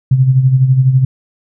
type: tone with tremolo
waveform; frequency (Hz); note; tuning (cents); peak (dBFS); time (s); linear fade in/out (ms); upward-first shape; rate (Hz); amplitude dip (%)
sine; 130.81; C3; 0; -4; 0.11-1.05; 5; sine; 12; 60
effects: none